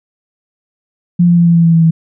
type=tone with pitch steps; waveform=sine; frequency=174.61 / 172.9 / 171.21 / 169.54 / 167.88 / 166.24 / 164.62 / 163.01 Hz; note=F3 / F3 / F3 / E3 / E3 / E3 / E3 / E3; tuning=0 / -17 / -34 / +49 / +32 / +15 / -2 / -19 cents; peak=-5 dBFS; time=1.19-1.91 s; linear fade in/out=10 ms; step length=90 ms; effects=none